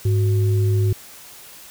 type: tone pair together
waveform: sine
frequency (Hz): 103.11 / 370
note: G#2 / F#4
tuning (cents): -12 / 0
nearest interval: octave + minor seventh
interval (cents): 2212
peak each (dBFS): -15 / -26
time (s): 0.05-0.93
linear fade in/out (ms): 5
effects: white hiss -42 dBFS RMS until 1.7 s